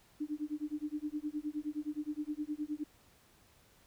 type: tone with tremolo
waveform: sine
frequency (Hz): 300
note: D4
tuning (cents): +37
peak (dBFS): -32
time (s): 0.2-2.84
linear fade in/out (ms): 10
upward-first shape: sine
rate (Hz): 9.6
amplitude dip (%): 100
effects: pink hiss -65 dBFS RMS until 3.86 s